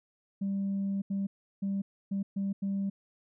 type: tone bursts at uneven times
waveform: sine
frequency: 196.8 Hz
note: G3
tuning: 7 cents sharp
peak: -27 dBFS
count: 6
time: 0.41-1.02 / 1.1-1.27 / 1.62-1.82 / 2.11-2.23 / 2.36-2.53 / 2.62-2.9 s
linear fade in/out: 10 ms
effects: tanh soft clip ceiling -26 dBFS